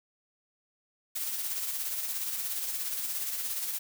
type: noise with tremolo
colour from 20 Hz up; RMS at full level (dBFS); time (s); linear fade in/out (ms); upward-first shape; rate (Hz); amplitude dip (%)
blue; -32; 1.15-3.79; 10; sine; 17; 40
effects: none